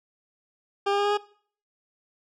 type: tone with pitch steps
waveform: 20% pulse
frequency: 400 / 403.5 / 407 / 410.5 / 414.1 Hz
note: G4 / G#4 / G#4 / G#4 / G#4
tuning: +35 / -50 / -35 / -20 / -5 cents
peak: -17 dBFS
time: 0.86-1.175 s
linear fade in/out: 10 ms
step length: 63 ms
effects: noise-tail reverb RT60 0.5 s tail -20 dB re dry + low-pass 4000 Hz 12 dB/octave